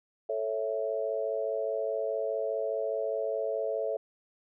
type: chord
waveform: sine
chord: A major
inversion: none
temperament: equal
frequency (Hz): 440 / 554.4 / 659.3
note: A4 / C#5 / E5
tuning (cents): 0 / 0 / 0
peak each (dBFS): -33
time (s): 0.29-3.97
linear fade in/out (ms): 5
effects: none